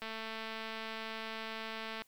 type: click train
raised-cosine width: 0.3 ms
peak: -26 dBFS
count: 445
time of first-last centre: 0.02-2.02 s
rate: 222 Hz
effects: white hiss -69 dBFS RMS until 2.07 s